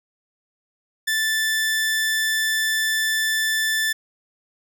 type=tone; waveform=sawtooth; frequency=1760 Hz; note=A6; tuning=in tune; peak=-16 dBFS; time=1.07-3.93 s; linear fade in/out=10 ms; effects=none